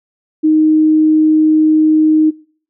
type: tone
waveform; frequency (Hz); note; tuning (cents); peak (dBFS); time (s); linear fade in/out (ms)
sine; 311.1; D#4; 0; -7; 0.43-2.31; 20
effects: noise-tail reverb RT60 0.5 s tail -24 dB re dry